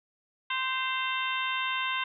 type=harmonic tone with a mistuned harmonic; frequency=520 Hz; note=C5; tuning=11 cents flat; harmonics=2 / 3 / 4 / 5 / 6 / 7; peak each=-32 / -35 / -35 / -35 / -38 / -38 dBFS; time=0.5-2.04 s; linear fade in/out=5 ms; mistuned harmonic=5; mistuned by=+64 cents; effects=none